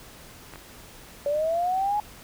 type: clicks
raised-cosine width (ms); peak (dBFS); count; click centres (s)
0.5; -26; 2; 0.537 / 0.558
type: linear sweep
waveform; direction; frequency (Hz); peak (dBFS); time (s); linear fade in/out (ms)
sine; up; 565 to 845; -22; 1.26-2; 2
effects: pink hiss -47 dBFS RMS until 2.23 s